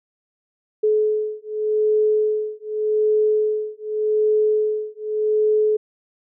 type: beating tone pair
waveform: sine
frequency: 427.6 / 428.45 Hz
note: A4 / A4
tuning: -49 / -46 cents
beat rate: 0.85 Hz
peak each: -20 dBFS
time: 0.83-5.77 s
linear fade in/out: 10 ms
effects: none